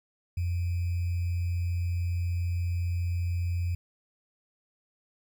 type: tone with sample-and-hold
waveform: sine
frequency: 87.31 Hz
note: F2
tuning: in tune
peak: -26 dBFS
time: 0.37-3.75 s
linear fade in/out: 5 ms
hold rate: 2450 Hz
effects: none